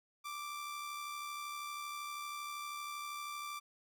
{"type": "tone with amplitude modulation", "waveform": "sawtooth", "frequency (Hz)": 1174.7, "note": "D6", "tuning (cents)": 0, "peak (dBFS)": -36, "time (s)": [0.24, 3.6], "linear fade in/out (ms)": 20, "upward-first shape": "sine", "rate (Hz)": 72.7, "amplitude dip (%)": 35, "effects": []}